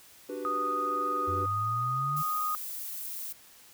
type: chord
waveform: triangle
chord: G major seventh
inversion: second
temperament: equal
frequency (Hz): 293.7 / 370 / 392 / 493.9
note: D4 / F#4 / G4 / B4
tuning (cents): 0 / 0 / 0 / 0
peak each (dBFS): -38 / -39 / -39 / -36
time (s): 0.29-1.46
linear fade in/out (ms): 5
type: tone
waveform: sine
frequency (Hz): 1241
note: D#6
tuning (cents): -5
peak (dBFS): -28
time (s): 0.45-2.55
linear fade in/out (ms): 0
type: exponential sweep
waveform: sine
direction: up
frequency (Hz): 87.3 to 152.3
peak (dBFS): -33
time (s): 1.27-2.23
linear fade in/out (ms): 20
type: noise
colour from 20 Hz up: violet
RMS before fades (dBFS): -38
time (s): 2.16-3.33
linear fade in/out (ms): 10
effects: white hiss -55 dBFS RMS until 3.73 s